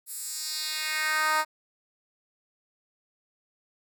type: tone with high-pass filter sweep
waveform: 10% pulse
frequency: 310 Hz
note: D#4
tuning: 6 cents flat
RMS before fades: -29 dBFS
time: 0.06-1.45 s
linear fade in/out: 50 ms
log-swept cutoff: 11000 to 890 Hz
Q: 1.7
effects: none